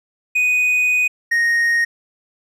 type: tone pair in turn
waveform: triangle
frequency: 2488 / 1863.9 Hz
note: D#7 / A#6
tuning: -1 / -1 cents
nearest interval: perfect fourth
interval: 500 cents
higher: first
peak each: -12 / -12 dBFS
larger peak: neither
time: 0.35-1.08 / 1.31-1.85 s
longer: first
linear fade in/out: 10 ms
effects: resampled to 32000 Hz